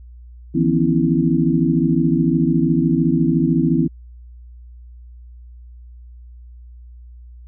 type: tone cluster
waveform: sine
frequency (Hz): 156 / 169.8 / 245.7 / 271.5 / 328.4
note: D#3 / F3 / B3 / C#4 / E4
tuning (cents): +5 / -48 / -9 / -36 / -6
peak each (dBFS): -20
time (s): 0.54-3.88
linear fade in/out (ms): 20
effects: added 60 Hz sine -37 dBFS peak until 7.47 s